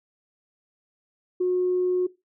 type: tone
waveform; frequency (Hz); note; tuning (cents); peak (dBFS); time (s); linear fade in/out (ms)
sine; 363.3; F#4; -32; -19; 1.4-2.07; 10
effects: noise-tail reverb RT60 0.2 s tail -17 dB re dry + tanh soft clip ceiling -15 dBFS